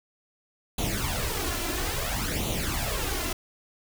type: noise with flanger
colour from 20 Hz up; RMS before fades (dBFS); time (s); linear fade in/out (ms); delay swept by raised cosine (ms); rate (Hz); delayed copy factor
pink; -29; 0.78-3.33; 5; 0.29 to 2.99; 0.59; +0.7
effects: none